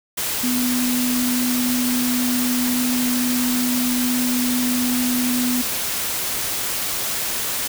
sine tone in noise, 248 Hz, B3, 7 cents sharp, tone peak -19 dBFS, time 0.43-5.62 s, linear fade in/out 10 ms, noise white, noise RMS -24 dBFS, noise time 0.17-7.68 s, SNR +2 dB, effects none

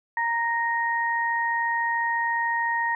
sine tone pair together, 930.7 / 1864.7 Hz, A#5 / A#6, -3 / 0 cents, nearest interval octave, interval 1203 cents, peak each -25 / -25 dBFS, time 0.17-2.95 s, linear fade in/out 2 ms, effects none

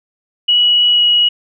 sine tone with pitch glide, 2926 to 2909 Hz, F#7 to F#7, -20 to -30 cents, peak -8 dBFS, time 0.48-1.29 s, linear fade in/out 10 ms, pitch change -10 cents, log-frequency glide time 0.9-1.02 s, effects none

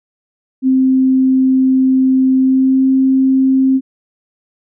sine tone with pitch glide, 261.6 to 264.6 Hz, C4 to C4, 0 to +20 cents, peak -8 dBFS, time 0.62-3.81 s, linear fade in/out 50 ms, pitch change +20 cents, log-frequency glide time 2.37-2.87 s, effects none

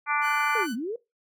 harmonic tone, 293.7 Hz, D4, in tune, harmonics 3 / 4 / 5 / 6 / 7 / 8, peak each -29 / -27 / -29 / -38 / -31 / -32 dBFS, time 0.06-0.67 s, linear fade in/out 50 ms
sawtooth tone, 1500 Hz, F#6, 23 cents sharp, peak -31 dBFS, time 0.21-0.76 s, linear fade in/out 50 ms
sine linear two-way sweep, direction down then up, 484.3 to 208.6 to 484.3 Hz, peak -28 dBFS, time 0.55-0.96 s, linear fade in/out 5 ms, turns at 0.74 s
effects noise-tail reverb RT60 0.2 s tail -19 dB re dry

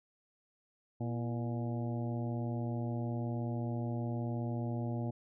harmonic tone with a mistuned harmonic, 119 Hz, A#2, 36 cents sharp, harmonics 1 / 2 / 3 / 4 / 5 / 6 / 7, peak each -35 / -39 / -44 / -50 / -47 / -49 / -51 dBFS, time 1-5.11 s, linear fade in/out 10 ms, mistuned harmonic 3, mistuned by -68 cents, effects none

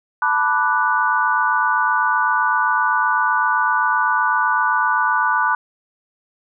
sine chord, B minor seventh, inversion third, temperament equal, 880 / 987.8 / 1174.7 / 1480 Hz, A5 / B5 / D6 / F#6, 0 / 0 / 0 / 0 cents, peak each -22 / -20 / -21 / -19 dBFS, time 0.22-5.55 s, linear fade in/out 2 ms, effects none

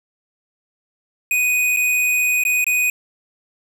square tone with dropouts, 2489 Hz, D#7, in tune, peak -16 dBFS, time 1.31-2.9 s, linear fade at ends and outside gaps 2 ms, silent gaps 1.764-1.77 / 2.437-2.451 / 2.643-2.666 s, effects none

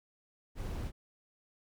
brown noise, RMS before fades -38 dBFS, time 0.55-0.92 s, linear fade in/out 50 ms, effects none

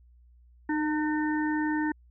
harmonic tone with a mistuned harmonic, 302.1 Hz, D4, 49 cents sharp, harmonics 1 / 3 / 5 / 6, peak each -26 / -34 / -39 / -35 dBFS, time 0.69-1.92 s, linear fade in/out 5 ms, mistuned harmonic 1, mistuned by +23 cents, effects added 60 Hz sine -54 dBFS peak until 2.1 s

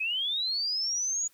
sine linear sweep, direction up, 2489 to 6860 Hz, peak -27 dBFS, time 0-1.28 s, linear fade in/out 10 ms, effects white hiss -64 dBFS RMS until 1.33 s

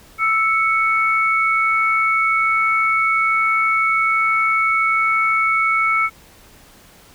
sine tone pair together, 1318.2 / 2217 Hz, E6 / C#7, 0 / 0 cents, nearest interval major sixth, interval 900 cents, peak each -17 dBFS, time 0.18-6.1 s, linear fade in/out 50 ms, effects pink hiss -47 dBFS RMS until 7.14 s

